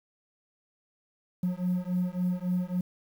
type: beating tone pair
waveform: triangle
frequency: 178.7 / 182.3 Hz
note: F3 / F#3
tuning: +40 / -25 cents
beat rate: 3.6 Hz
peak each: -27 dBFS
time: 1.43-2.81 s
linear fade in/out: 5 ms
effects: tanh soft clip ceiling -19 dBFS + 9-bit